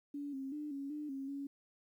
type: tone with pitch steps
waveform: sine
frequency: 286.5 / 268.8 / 298.5 / 277.5 / 298.9 / 271 / 279.6 Hz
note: D4 / C4 / D4 / C#4 / D4 / C#4 / C#4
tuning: -43 / +47 / +28 / +2 / +31 / -39 / +15 cents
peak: -39 dBFS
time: 0.14-1.47 s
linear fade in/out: 5 ms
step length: 190 ms
effects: 12-bit